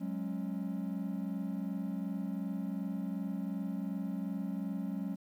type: chord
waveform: triangle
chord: F# suspended second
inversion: none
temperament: equal with one note detuned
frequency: 185 / 207.7 / 274 Hz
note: F#3 / G#3 / C#4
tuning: 0 / 0 / -20 cents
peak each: -35 / -36 / -38 dBFS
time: 0-5.16 s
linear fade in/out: 20 ms
effects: tanh soft clip ceiling -26 dBFS + 11-bit